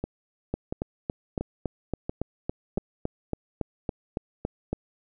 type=two click trains; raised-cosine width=2 ms; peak=-16 / -14 dBFS; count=5 / 16; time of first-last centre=0.04-2.78 / 0.54-4.73 s; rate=1.46 / 3.58 Hz; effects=none